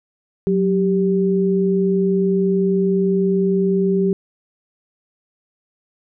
sine tone pair together, 184.98 / 391.4 Hz, F#3 / G4, 0 / -3 cents, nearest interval octave + minor second, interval 1297 cents, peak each -17 dBFS, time 0.47-4.13 s, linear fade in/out 0 ms, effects none

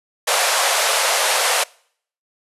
pink band-pass noise, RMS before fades -18 dBFS, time 0.27-1.64 s, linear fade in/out 10 ms, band 500 to 12000 Hz, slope 48 dB/octave, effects noise-tail reverb RT60 0.6 s tail -25 dB re dry + resampled to 32000 Hz

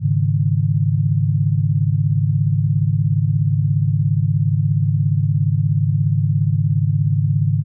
sine chord, Ab suspended fourth, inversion none, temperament equal, 103.83 / 138.59 / 155.56 Hz, Ab2 / Db3 / Eb3, 0 / 0 / 0 cents, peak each -18 / -18 / -19 dBFS, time 0-7.64 s, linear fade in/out 50 ms, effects none

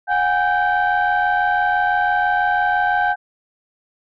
sine tone cluster, 727 / 813 / 1554 Hz, F#5 / G#5 / G6, -31 / -37 / -16 cents, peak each -18 dBFS, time 0.07-3.16 s, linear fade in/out 50 ms, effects tanh soft clip ceiling -10 dBFS

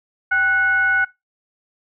sine tone with frequency modulation, 1480 Hz, F#6, in tune, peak -14 dBFS, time 0.31-1.05 s, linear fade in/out 10 ms, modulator 699 Hz, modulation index 0.44, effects noise-tail reverb RT60 0.2 s tail -20 dB re dry

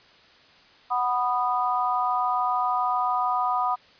sine chord, B major, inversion second, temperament just, 740.8 / 987.8 / 1234.7 Hz, F#5 / B5 / D#6, +2 / 0 / -14 cents, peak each -26 dBFS, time 0.9-3.76 s, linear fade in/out 20 ms, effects white hiss -54 dBFS RMS until 3.99 s + resampled to 11025 Hz

